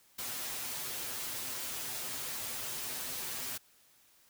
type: noise with comb filter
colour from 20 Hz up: white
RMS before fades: -39 dBFS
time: 0.18-3.58 s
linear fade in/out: 10 ms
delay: 7.9 ms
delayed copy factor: +0.95
effects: white hiss -65 dBFS RMS until 4.29 s